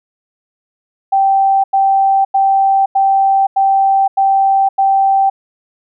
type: tone bursts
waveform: sine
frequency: 780 Hz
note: G5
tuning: 9 cents flat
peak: -8 dBFS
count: 7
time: 1.12-5.3 s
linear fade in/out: 10 ms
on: 520 ms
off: 90 ms
effects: none